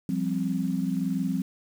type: chord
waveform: sine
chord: F suspended second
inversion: none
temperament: equal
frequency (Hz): 174.61 / 196 / 261.6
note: F3 / G3 / C4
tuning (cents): 0 / 0 / 0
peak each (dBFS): -29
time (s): 0.09-1.42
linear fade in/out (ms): 2
effects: 8-bit

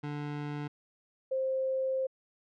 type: tone pair in turn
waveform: 25% pulse / sine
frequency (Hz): 146.83 / 526.7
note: D3 / C5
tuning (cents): 0 / +11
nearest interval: octave + minor seventh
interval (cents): 2211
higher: second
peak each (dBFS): -31 / -28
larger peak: second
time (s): 0.03-0.68 / 1.31-2.07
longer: second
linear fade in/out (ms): 10
effects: low-pass 3000 Hz 12 dB/octave

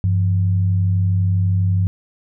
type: tone pair together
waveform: sine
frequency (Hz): 97.01 / 169.2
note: G2 / E3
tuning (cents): -18 / +45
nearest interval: minor seventh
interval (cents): 963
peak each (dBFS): -14 / -25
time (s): 0.04-1.87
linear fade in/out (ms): 0
effects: none

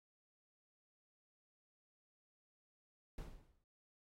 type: noise with exponential decay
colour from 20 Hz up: brown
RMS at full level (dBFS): -43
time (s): 3.18-3.64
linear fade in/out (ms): 2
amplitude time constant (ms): 100
effects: AAC 48 kbps

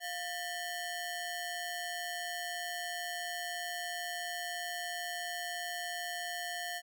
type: ring-modulated tone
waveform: sawtooth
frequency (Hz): 1243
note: D#6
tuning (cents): -2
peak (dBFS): -30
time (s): 0-6.82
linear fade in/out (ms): 50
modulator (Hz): 540
effects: none

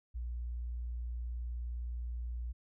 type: tone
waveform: sine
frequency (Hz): 59.6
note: A#1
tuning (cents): +39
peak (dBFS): -36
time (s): 0.14-2.53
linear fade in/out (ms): 20
effects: none

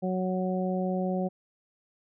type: harmonic tone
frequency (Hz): 185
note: F#3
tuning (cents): 0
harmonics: 1 / 2 / 3 / 4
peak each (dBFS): -28 / -34 / -33 / -36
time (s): 0.02-1.29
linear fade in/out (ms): 20
effects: none

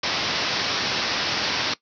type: low-pass noise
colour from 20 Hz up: white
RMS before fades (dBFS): -25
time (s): 0.03-1.74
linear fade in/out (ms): 5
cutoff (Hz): 5600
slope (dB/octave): 96
effects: noise-tail reverb RT60 0.1 s tail -19 dB re dry + high-pass 100 Hz 12 dB/octave

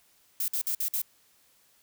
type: noise bursts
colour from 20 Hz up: violet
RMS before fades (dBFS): -29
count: 5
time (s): 0.4-1.017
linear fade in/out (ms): 2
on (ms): 81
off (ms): 53
effects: white hiss -64 dBFS RMS until 1.82 s

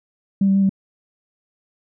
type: tone with pitch steps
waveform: sine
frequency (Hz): 196.3 / 194.1 / 196.4 / 193.5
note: G3 / G3 / G3 / G3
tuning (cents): +3 / -17 / +4 / -22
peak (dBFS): -12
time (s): 0.41-0.694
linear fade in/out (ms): 5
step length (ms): 71
effects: tanh soft clip ceiling -8 dBFS

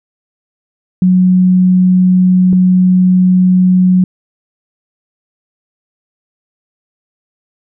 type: tone pair in turn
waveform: sine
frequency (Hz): 183.4 / 183.4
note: F#3 / F#3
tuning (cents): -15 / -15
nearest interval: unison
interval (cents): 0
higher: neither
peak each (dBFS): -5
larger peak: neither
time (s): 1.02-2.53 / 2.53-4.04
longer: neither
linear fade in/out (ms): 2
effects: none

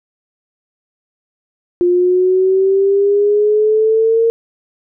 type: exponential sweep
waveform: sine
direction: up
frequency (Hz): 351.3 to 460.3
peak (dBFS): -9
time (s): 1.81-4.3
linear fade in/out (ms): 0
effects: none

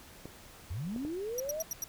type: clicks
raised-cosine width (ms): 2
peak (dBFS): -29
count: 3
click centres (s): 0.256 / 0.962 / 1.05
type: linear sweep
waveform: sine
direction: up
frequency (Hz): 70.4 to 659.3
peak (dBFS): -34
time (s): 0.7-1.63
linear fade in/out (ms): 10
type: tone bursts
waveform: sawtooth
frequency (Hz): 5800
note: F#8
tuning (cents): -35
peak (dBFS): -30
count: 5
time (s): 1.38-1.84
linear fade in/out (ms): 2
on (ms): 20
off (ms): 90
effects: pink hiss -53 dBFS RMS until 1.88 s

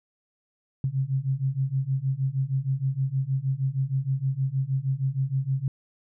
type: beating tone pair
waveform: sine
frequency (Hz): 130.81 / 137.21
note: C3 / C#3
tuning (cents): 0 / -17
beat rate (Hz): 6.4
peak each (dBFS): -27 / -26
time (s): 0.84-5.68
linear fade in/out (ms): 2
effects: none

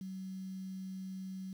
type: tone with quantisation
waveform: sine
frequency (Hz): 189.2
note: F#3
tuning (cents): +39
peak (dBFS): -40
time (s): 0.01-1.53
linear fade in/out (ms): 2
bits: 10
effects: none

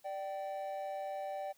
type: tone pair together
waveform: triangle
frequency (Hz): 589.9 / 772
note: D5 / G5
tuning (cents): +8 / -27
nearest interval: perfect fourth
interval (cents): 465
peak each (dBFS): -38 / -38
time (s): 0.04-1.53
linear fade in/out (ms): 20
effects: tanh soft clip ceiling -28 dBFS + white hiss -69 dBFS RMS until 1.57 s

